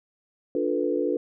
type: chord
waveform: sine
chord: B half-diminished seventh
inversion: first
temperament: equal with one note detuned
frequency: 293.7 / 354.7 / 440 / 493.9 Hz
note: D4 / F4 / A4 / B4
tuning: 0 / +27 / 0 / 0 cents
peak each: -28 dBFS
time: 0.55-1.17 s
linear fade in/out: 2 ms
effects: none